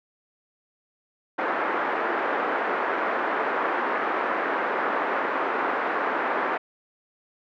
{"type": "band-pass noise", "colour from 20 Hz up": "white", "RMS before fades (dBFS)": -26, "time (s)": [1.38, 6.58], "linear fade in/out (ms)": 10, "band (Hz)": [290, 1600], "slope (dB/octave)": 24, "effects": []}